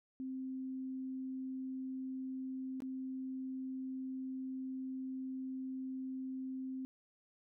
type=tone with dropouts; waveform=sine; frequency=261.6 Hz; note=C4; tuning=in tune; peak=-39 dBFS; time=0.2-6.85 s; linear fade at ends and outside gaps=0 ms; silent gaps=2.804-2.821 s; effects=none